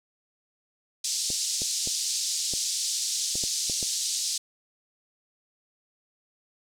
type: band-pass noise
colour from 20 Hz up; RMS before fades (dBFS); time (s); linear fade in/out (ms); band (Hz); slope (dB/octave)
pink; -29; 1.04-4.38; 5; 4500 to 8200; 24
type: clicks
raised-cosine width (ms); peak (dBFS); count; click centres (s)
2; -24; 8; 1.303 / 1.619 / 1.874 / 2.537 / 3.355 / 3.438 / 3.698 / 3.828
effects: none